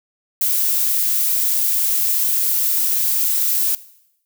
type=noise; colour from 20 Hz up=violet; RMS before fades=-18 dBFS; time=0.41-3.75 s; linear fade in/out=2 ms; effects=noise-tail reverb RT60 0.8 s tail -18 dB re dry